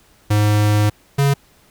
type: tone pair in turn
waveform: square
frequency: 104.9 / 140.02 Hz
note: G#2 / C#3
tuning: +18 / +18 cents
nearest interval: perfect fourth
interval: 500 cents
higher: second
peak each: -13 dBFS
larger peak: neither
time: 0.3-0.9 / 1.18-1.34 s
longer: first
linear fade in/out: 10 ms
effects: pink hiss -53 dBFS RMS until 1.7 s